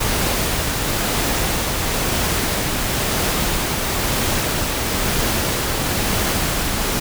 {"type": "noise with tremolo", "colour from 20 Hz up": "pink", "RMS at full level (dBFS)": -19, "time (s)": [0, 7], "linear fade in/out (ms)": 10, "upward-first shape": "triangle", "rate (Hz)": 1, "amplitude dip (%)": 25, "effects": []}